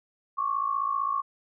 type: tone pair together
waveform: sine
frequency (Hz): 1094.5 / 1150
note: C#6 / D6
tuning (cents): -22 / -37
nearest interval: minor second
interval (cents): 85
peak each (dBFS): -27 / -29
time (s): 0.37-1.22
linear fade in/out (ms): 20
effects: none